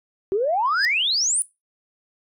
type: exponential sweep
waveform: sine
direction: up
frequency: 369.9 to 10110 Hz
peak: -18 dBFS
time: 0.32-1.42 s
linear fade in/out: 0 ms
type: tone with exponential growth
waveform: sine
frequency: 4978 Hz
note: D#8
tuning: in tune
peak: -15 dBFS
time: 0.66-0.85 s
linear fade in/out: 0 ms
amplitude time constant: 40 ms
effects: noise-tail reverb RT60 0.2 s tail -17 dB re dry + tanh soft clip ceiling -9 dBFS